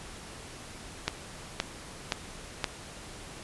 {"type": "click train", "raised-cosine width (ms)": 0.2, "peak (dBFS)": -9, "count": 4, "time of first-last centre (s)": [1.08, 2.643], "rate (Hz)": 1.92, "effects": ["pink hiss -45 dBFS RMS until 3.43 s", "resampled to 24000 Hz"]}